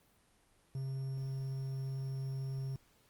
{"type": "tone with quantisation", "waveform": "triangle", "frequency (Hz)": 133.9, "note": "C3", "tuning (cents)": 40, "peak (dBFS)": -34, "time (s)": [0.75, 2.76], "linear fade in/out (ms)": 2, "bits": 10, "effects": ["pink hiss -69 dBFS RMS until 3.09 s", "Opus 32 kbps"]}